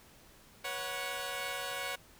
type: chord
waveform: 10% pulse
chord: B suspended second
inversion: none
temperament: equal with one note detuned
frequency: 485.7 / 554.4 / 740 Hz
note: B4 / C#5 / F#5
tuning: -29 / 0 / 0 cents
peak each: -35 / -31 / -32 dBFS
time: 0.64-1.96 s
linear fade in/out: 10 ms
effects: pink hiss -59 dBFS RMS until 2.19 s